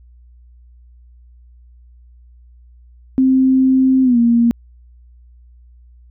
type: tone with pitch glide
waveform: sine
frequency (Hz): 262 to 234.8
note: C4 to A#3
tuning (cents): +2 to +13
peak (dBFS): -9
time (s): 3.18-4.51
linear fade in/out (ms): 0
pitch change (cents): -189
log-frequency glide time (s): 4.03-4.18
effects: added 60 Hz sine -42 dBFS peak until 6.1 s